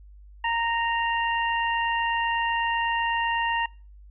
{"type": "harmonic tone", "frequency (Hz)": 928, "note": "A#5", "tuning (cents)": -8, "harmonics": [1, 2, 3], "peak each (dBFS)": [-25, -28, -30], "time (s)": [0.44, 3.66], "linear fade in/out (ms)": 5, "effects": ["noise-tail reverb RT60 0.4 s tail -26 dB re dry", "added 50 Hz sine -45 dBFS peak until 4.1 s"]}